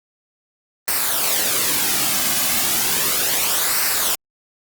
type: noise with flanger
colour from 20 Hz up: white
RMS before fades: -19 dBFS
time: 0.88-4.15 s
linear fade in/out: 0 ms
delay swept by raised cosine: 0.29 to 2.19 ms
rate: 0.34 Hz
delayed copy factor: -0.55
effects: Opus 32 kbps